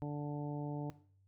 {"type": "harmonic tone", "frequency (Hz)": 146.5, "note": "D3", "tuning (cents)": -4, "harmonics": [1, 2, 3, 4, 5, 6], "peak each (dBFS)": [-39, -41, -48, -49, -51, -51], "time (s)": [0.02, 0.9], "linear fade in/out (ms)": 0, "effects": ["noise-tail reverb RT60 0.5 s tail -17 dB re dry", "added 96 Hz sine -66 dBFS peak until 1.27 s"]}